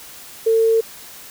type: tone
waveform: sine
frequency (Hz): 449.9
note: A4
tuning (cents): +39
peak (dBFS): -12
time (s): 0.46-0.81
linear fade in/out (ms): 10
effects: white hiss -39 dBFS RMS until 1.3 s

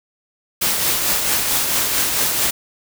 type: noise with tremolo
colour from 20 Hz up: white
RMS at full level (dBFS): -17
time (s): 0.61-2.51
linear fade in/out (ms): 10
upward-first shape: triangle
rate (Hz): 4.5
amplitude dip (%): 40
effects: none

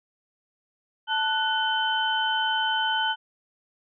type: tone cluster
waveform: sine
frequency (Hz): 881 / 1483 / 3061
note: A5 / F#6 / G7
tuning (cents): +2 / +4 / -42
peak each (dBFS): -26 / -27 / -27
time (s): 1.07-3.16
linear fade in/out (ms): 50
effects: none

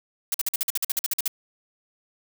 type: noise bursts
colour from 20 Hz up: blue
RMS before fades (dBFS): -24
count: 14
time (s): 0.32-1.279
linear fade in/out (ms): 2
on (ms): 23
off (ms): 49
effects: none

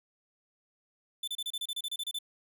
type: tone bursts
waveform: 45% pulse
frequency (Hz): 3520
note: A7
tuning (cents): 0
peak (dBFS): -33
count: 13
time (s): 1.23-2.188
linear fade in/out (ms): 5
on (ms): 46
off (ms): 30
effects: none

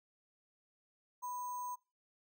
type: tone with sample-and-hold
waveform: sine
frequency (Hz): 990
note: B5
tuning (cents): +4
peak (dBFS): -39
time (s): 1.22-1.76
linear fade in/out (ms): 20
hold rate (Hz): 7350
effects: noise-tail reverb RT60 0.3 s tail -24 dB re dry

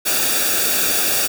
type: noise with comb filter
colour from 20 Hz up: white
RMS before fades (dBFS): -18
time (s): 0.05-1.28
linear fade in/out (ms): 20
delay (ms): 0.97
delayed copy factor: -0.7
effects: none

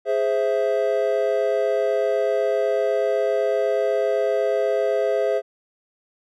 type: chord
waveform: triangle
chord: Ab augmented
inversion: none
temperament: equal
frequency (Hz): 415.3 / 523.3 / 659.3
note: Ab4 / C5 / E5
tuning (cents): 0 / 0 / 0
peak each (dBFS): -21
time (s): 0.05-5.42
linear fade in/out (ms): 50
effects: none

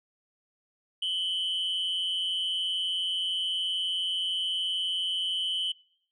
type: tone pair together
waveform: sine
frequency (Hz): 2991 / 3170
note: F#7 / G7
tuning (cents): +18 / +19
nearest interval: minor second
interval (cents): 101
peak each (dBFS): -27 / -29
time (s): 1.02-5.72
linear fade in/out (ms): 5
effects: noise-tail reverb RT60 0.6 s tail -24 dB re dry + tanh soft clip ceiling -24 dBFS

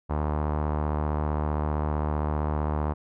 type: tone with low-pass filter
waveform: sawtooth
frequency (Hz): 75.4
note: D2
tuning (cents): +46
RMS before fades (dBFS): -27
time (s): 0.09-2.94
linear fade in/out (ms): 20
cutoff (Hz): 1000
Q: 2.3
effects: none

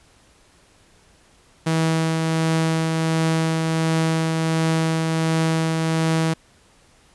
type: tone with tremolo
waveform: sawtooth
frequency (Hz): 161.6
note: E3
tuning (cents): -34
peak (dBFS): -13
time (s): 1.66-6.34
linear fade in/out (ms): 10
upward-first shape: triangle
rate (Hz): 1.4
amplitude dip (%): 30
effects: pink hiss -55 dBFS RMS until 7.14 s + resampled to 24000 Hz

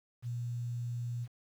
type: tone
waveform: sine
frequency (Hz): 120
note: B2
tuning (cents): -49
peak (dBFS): -34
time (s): 0.22-1.28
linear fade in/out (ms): 50
effects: 10-bit

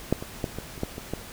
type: clicks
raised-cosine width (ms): 2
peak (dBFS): -7 / -20 / -13 / -19 / -27 / -13 / -21 / -15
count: 8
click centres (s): 0.126 / 0.225 / 0.442 / 0.586 / 0.778 / 0.834 / 0.981 / 1.136
effects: pink hiss -42 dBFS RMS until 1.32 s

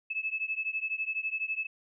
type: beating tone pair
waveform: sine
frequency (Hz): 2600 / 2612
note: E7 / E7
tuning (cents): -24 / -17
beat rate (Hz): 12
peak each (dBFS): -33 / -34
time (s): 0.1-1.67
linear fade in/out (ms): 10
effects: none

